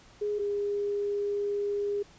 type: tone pair in turn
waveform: sine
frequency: 415.3 / 407.5 Hz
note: G#4 / G#4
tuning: 0 / -33 cents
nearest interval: unison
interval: 33 cents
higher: first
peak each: -27 dBFS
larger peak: neither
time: 0.21-0.39 / 0.39-2.03 s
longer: second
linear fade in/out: 10 ms
effects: pink hiss -56 dBFS RMS until 2.18 s + resampled to 16000 Hz